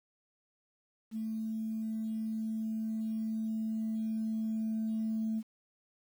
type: tone with level ramp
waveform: sine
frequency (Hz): 220.5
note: A3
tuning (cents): +4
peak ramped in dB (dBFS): -33 to -29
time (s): 1.11-5.43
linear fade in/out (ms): 50
effects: tanh soft clip ceiling -27 dBFS + 10-bit